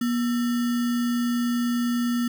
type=tone with sample-and-hold; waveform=sine; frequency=240.1 Hz; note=B3; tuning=49 cents flat; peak=-21 dBFS; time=0.01-2.28 s; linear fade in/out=5 ms; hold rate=1575 Hz; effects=none